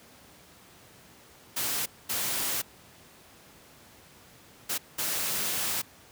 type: noise bursts at uneven times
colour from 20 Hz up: white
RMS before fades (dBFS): -30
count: 4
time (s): 1.56-1.86 / 2.09-2.62 / 4.69-4.78 / 4.98-5.82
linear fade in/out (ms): 10
effects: pink hiss -54 dBFS RMS until 6.11 s + high-pass 80 Hz 12 dB/octave